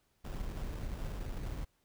brown noise with sample-and-hold, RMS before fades -39 dBFS, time 0.24-1.65 s, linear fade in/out 10 ms, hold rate 2100 Hz, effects pink hiss -75 dBFS RMS until 1.84 s

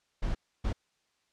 brown noise bursts at uneven times, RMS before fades -30 dBFS, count 2, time 0.22-0.35 / 0.64-0.73 s, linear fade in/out 10 ms, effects white hiss -74 dBFS RMS until 1.32 s + low-pass 6000 Hz 12 dB/octave

